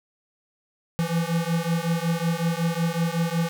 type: beating tone pair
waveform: square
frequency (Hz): 164.81 / 170.21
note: E3 / F3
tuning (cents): 0 / -44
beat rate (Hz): 5.4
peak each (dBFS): -26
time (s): 0.99-3.49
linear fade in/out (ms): 0
effects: none